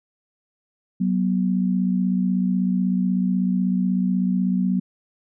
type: tone pair together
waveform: sine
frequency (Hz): 187.2 / 243.4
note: F#3 / B3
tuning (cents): +20 / -25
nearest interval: perfect fourth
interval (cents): 455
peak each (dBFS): -19 / -24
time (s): 1-4.8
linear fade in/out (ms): 10
effects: none